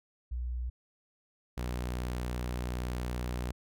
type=tone pair in turn; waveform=sine / sawtooth; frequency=60.9 / 61.23 Hz; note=B1 / B1; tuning=-24 / -14 cents; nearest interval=unison; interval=10 cents; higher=second; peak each=-32 / -29 dBFS; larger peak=second; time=0.31-0.7 / 1.57-3.52 s; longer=second; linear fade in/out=10 ms; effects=none